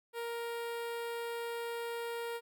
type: tone with notch filter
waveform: sawtooth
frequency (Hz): 468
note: A#4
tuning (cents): +7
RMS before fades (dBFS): -39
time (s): 0.13-2.41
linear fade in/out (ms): 50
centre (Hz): 6100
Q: 1.2
effects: none